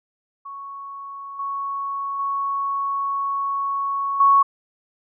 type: tone with level steps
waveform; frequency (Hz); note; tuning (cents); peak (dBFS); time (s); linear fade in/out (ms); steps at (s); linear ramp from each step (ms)
sine; 1109; C#6; 0; -32 / -24 / -21 / -11; 0.45-4.43; 10; 1.39 / 2.19 / 4.2; 5
effects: none